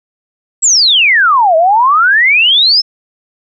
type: exponential two-way sweep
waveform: sine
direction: down then up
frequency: 7902 to 625 to 5360 Hz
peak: -5 dBFS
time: 0.62-2.82 s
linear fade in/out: 20 ms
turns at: 1.56 s
effects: none